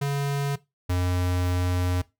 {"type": "tone pair in turn", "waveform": "square", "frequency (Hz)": [141.1, 89.83], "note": ["C#3", "F2"], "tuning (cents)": [31, 49], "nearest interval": "minor sixth", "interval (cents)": 782, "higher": "first", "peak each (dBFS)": [-24, -23], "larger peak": "second", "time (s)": [[0.01, 0.56], [0.89, 2.02]], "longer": "second", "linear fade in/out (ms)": 10, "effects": ["noise-tail reverb RT60 0.2 s tail -18 dB re dry"]}